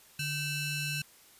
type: ring-modulated tone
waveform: sawtooth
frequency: 1396.9 Hz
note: F6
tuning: in tune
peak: -25 dBFS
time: 0.19-1.02 s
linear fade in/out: 5 ms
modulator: 1250 Hz
effects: white hiss -58 dBFS RMS until 1.39 s + resampled to 32000 Hz